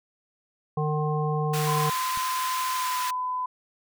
harmonic tone, 151.9 Hz, D#3, 41 cents flat, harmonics 1 / 3 / 5 / 7, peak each -25 / -30 / -32 / -33 dBFS, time 0.77-1.9 s, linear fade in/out 5 ms
pink high-pass noise, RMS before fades -33 dBFS, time 1.53-3.11 s, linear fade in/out 10 ms, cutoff 1100 Hz, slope 48 dB/octave
sine tone with pitch glide, 1025 to 1006.8 Hz, C6 to B5, -36 to +33 cents, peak -26 dBFS, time 1.67-3.46 s, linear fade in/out 5 ms, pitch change -31 cents, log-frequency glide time 2.72-2.94 s
click, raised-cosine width 5 ms, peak -31 dBFS, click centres 2.174 s
effects none

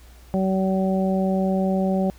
harmonic tone, 190 Hz, F#3, 46 cents sharp, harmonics 1 / 2 / 3 / 4, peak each -20 / -28 / -26 / -30 dBFS, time 0.34-2.1 s, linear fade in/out 0 ms, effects added 60 Hz sine -45 dBFS peak until 2.18 s + pink hiss -53 dBFS RMS until 2.18 s

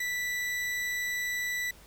40% pulse tone, 1972 Hz, B6, 3 cents flat, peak -29 dBFS, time 0-1.71 s, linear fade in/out 5 ms, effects added 50 Hz sine -59 dBFS peak until 1.86 s + pink hiss -55 dBFS RMS until 1.86 s

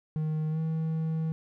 triangle tone with pitch glide, 155.56 to 160.12 Hz, D#3 to D#3, 0 to +50 cents, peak -25 dBFS, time 0.16-1.32 s, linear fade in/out 0 ms, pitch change +50 cents, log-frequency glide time 0.5-0.59 s, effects none

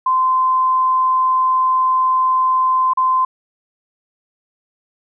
sine tone with dropouts, 1034 Hz, C6, 21 cents flat, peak -12 dBFS, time 0.06-3.25 s, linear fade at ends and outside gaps 5 ms, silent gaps 2.935-2.972 s, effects none

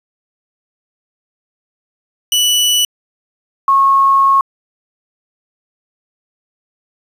sawtooth / sine tone pair in turn, 2960 / 1092.5 Hz, F#7 / C#6, 0 / -26 cents, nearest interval octave + perfect fourth, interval 1726 cents, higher first, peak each -7 dBFS, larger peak neither, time 2.32-2.85 / 3.68-4.41 s, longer second, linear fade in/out 2 ms, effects resampled to 32000 Hz + 7-bit

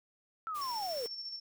sine linear sweep, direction down, 1341 to 442.8 Hz, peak -35 dBFS, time 0.47-1.06 s, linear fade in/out 0 ms
white noise, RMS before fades -49 dBFS, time 0.54-1.08 s, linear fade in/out 20 ms
sine tone with tremolo, 5430 Hz, F8, 50 cents flat, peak -38 dBFS, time 0.61-1.4 s, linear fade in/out 10 ms, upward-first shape square, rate 14 Hz, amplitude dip 40%
effects none

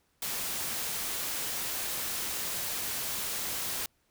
white noise, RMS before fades -34 dBFS, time 0.22-3.86 s, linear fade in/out 2 ms, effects pink hiss -72 dBFS RMS until 4.1 s

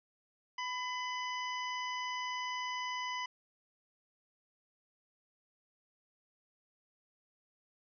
harmonic tone with a mistuned harmonic, 997 Hz, B5, 16 cents sharp, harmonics 1 / 2 / 3 / 5 / 6, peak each -38 / -41 / -44 / -50 / -53 dBFS, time 0.58-3.26 s, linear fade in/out 5 ms, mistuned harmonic 2, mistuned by +23 cents, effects none

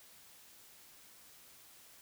silence, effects white hiss -59 dBFS RMS until 2.01 s

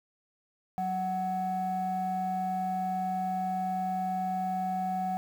sine tone pair together, 186.2 / 744.8 Hz, F#3 / F#5, +11 / +11 cents, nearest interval 2 octaves, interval 2400 cents, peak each -33 / -28 dBFS, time 0.78-5.17 s, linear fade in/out 0 ms, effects tanh soft clip ceiling -24 dBFS + 9-bit

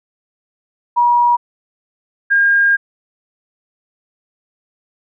sine tone pair in turn, 960 / 1614.5 Hz, B5 / G#6, -49 / -49 cents, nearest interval major sixth, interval 900 cents, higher second, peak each -9 dBFS, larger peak neither, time 0.96-1.37 / 2.3-2.77 s, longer second, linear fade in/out 20 ms, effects none

